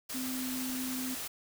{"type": "tone in noise", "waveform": "sine", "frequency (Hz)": 256.8, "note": "C4", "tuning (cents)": -32, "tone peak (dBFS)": -35, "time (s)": [0.14, 1.15], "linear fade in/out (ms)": 10, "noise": "white", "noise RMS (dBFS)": -39, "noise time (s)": [0.09, 1.28], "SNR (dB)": 1, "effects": []}